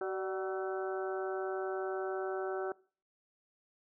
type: harmonic tone with a mistuned harmonic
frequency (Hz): 189.4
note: F#3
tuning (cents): +41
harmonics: 2 / 3 / 4 / 5 / 6 / 7 / 8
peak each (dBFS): -35 / -42 / -42 / -53 / -52 / -45 / -47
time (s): 0.01-2.72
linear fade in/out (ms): 2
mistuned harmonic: 3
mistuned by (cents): +56
effects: noise-tail reverb RT60 0.4 s tail -22 dB re dry